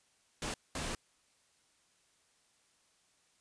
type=noise bursts at uneven times; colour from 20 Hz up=pink; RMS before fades=-38 dBFS; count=2; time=0.42-0.54 / 0.75-0.95 s; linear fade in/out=2 ms; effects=white hiss -71 dBFS RMS until 3.4 s + resampled to 22050 Hz